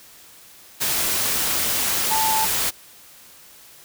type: tone in noise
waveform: sine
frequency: 880 Hz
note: A5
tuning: in tune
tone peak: -20 dBFS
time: 2.1-2.46 s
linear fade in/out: 20 ms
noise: white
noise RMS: -22 dBFS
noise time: 0.8-2.71 s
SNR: -1 dB
effects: white hiss -47 dBFS RMS until 3.84 s